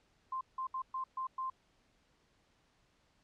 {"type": "tone bursts at uneven times", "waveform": "sine", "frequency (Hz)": 1046.5, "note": "C6", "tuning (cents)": 0, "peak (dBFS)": -35, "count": 6, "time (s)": [[0.32, 0.41], [0.58, 0.67], [0.74, 0.82], [0.94, 1.04], [1.17, 1.27], [1.38, 1.5]], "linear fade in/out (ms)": 5, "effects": ["pink hiss -72 dBFS RMS until 3.23 s", "low-pass 6000 Hz 12 dB/octave"]}